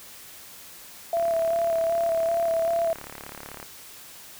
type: tone with vibrato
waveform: sine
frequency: 667 Hz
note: E5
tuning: 20 cents sharp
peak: -21 dBFS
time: 1.13-2.93 s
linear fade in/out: 2 ms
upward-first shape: square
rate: 2.6 Hz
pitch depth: 19 cents each way
type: click train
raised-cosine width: 0.5 ms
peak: -23 dBFS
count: 89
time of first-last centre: 1.17-3.628 s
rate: 35.8 Hz
effects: white hiss -45 dBFS RMS until 4.39 s